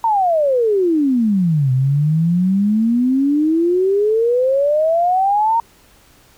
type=exponential two-way sweep; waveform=sine; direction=down then up; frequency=934 to 126.8 to 934 Hz; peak=-12 dBFS; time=0.04-5.6 s; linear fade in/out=2 ms; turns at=1.72 s; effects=pink hiss -50 dBFS RMS until 6.37 s